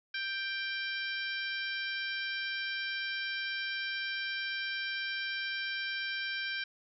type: harmonic tone with a mistuned harmonic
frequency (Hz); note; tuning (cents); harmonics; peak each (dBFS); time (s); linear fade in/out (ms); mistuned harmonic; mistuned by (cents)
786; G5; +4; 2 / 3 / 4 / 5 / 6 / 7; -36 / -40 / -42 / -44 / -46 / -47; 0.14-6.64; 5; 7; -31
effects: none